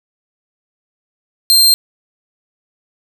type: tone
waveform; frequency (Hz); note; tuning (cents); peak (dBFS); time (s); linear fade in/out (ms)
sawtooth; 4173; C8; -5; -4; 1.5-1.74; 0
effects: 7-bit